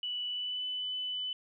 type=tone with pitch glide; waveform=sine; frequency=2960 to 3001 Hz; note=F#7 to F#7; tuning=0 to +24 cents; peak=-33 dBFS; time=0.03-1.33 s; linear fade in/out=2 ms; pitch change=+24 cents; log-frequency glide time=0.27-0.66 s; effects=none